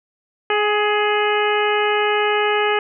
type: harmonic tone with a mistuned harmonic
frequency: 419.4 Hz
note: G#4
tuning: 17 cents sharp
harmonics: 1 / 2 / 3 / 4 / 5 / 6 / 7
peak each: -19 / -22 / -24 / -25 / -26 / -27 / -27 dBFS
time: 0.5-2.79 s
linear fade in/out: 2 ms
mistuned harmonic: 2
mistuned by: -17 cents
effects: none